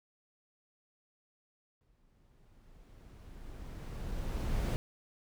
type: noise with exponential growth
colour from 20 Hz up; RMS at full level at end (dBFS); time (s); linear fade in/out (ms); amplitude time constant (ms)
brown; -30; 1.81-4.76; 0; 640
effects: none